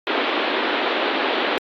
pink band-pass noise, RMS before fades -22 dBFS, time 0.07-1.58 s, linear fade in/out 0 ms, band 270 to 3800 Hz, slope 48 dB/octave, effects AAC 48 kbps

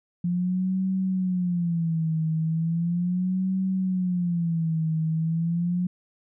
sine tone with vibrato, 173.5 Hz, F3, 11 cents flat, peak -22 dBFS, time 0.24-5.87 s, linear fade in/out 5 ms, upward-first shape sine, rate 0.37 Hz, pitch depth 150 cents each way, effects none

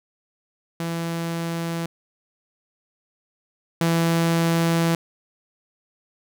sawtooth tone pair in turn, 167.2 / 166.59 Hz, E3 / E3, +25 / +19 cents, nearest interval unison, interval 6 cents, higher first, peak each -21 / -14 dBFS, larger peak second, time 0.8-1.86 / 3.81-4.95 s, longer second, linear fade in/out 2 ms, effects none

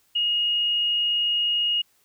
sine tone, 2869 Hz, F7, 46 cents sharp, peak -20 dBFS, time 0.15-1.82 s, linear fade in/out 10 ms, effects white hiss -64 dBFS RMS until 2.04 s

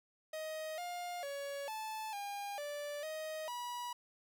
45% pulse tone with pitch steps, 628 / 707 / 562 / 872 / 808 / 584 / 627 / 972 Hz, D#5 / F5 / C#5 / A5 / G#5 / D5 / D#5 / B5, +16 / +21 / +24 / -16 / -48 / -10 / +13 / -28 cents, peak -40 dBFS, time 0.33-3.93 s, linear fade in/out 5 ms, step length 450 ms, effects none

